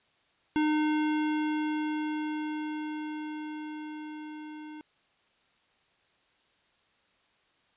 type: tone with level ramp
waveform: square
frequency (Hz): 305.1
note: D#4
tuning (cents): -34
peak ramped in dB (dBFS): -24 to -42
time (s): 0.56-4.81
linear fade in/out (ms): 0
effects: white hiss -68 dBFS RMS until 7.76 s + resampled to 8000 Hz